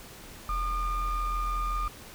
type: ring-modulated tone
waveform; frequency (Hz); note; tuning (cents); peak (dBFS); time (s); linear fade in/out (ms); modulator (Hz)
triangle; 587.3; D5; 0; -22; 0.49-1.88; 2; 630
effects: pink hiss -47 dBFS RMS until 2.14 s